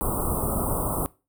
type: band-stop noise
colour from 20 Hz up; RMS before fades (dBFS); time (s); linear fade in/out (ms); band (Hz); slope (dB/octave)
pink; -26; 0.01-1.06; 0; 1300 to 8400; 96
effects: noise-tail reverb RT60 0.3 s tail -21 dB re dry